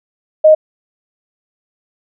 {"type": "tone", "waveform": "sine", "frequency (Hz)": 622, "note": "D#5", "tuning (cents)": -1, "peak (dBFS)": -3, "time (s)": [0.44, 0.55], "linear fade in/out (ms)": 10, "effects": []}